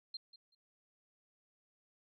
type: tone with echo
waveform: sine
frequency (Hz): 4179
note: C8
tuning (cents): -3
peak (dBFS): -40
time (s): 0.14-0.17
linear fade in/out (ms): 5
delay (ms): 190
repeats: 2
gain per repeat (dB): -15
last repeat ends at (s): 0.55
effects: none